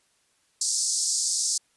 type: band-pass noise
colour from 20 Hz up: white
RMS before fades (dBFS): -26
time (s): 0.61-1.58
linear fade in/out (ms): 5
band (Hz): 4700 to 8900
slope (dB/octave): 48
effects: white hiss -67 dBFS RMS until 1.76 s + resampled to 24000 Hz